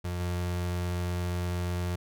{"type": "tone with level steps", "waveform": "35% pulse", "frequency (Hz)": 88.5, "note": "F2", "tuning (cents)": 23, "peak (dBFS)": [-29, -27], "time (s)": [0.04, 1.96], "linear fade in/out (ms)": 10, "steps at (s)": 0.2, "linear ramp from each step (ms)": 2, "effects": []}